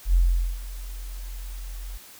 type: tone with ADSR envelope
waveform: sine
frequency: 43.65 Hz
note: F1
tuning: in tune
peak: -14 dBFS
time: 0.05-1.98 s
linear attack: 91 ms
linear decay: 440 ms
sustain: -18 dB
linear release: 13 ms
effects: white hiss -47 dBFS RMS until 2.19 s